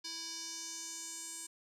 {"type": "tone with band-pass filter sweep", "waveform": "square", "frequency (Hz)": 329.6, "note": "E4", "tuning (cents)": 0, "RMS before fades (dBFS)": -44, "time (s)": [0.04, 1.47], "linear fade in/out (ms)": 10, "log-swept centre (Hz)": [5000, 8100], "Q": 3.8, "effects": []}